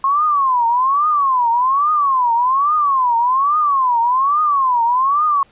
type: tone with vibrato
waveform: sine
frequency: 1067 Hz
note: C6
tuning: 34 cents sharp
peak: -12 dBFS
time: 0.04-5.43 s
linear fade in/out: 2 ms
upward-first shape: triangle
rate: 1.2 Hz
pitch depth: 270 cents each way
effects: pink hiss -52 dBFS RMS until 5.51 s + resampled to 8000 Hz